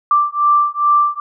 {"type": "beating tone pair", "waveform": "sine", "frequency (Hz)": [1174.7, 1177.1], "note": ["D6", "D6"], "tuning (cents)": [0, 4], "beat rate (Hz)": 2.4, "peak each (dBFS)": -14, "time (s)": [0.11, 1.2], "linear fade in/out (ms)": 2, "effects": []}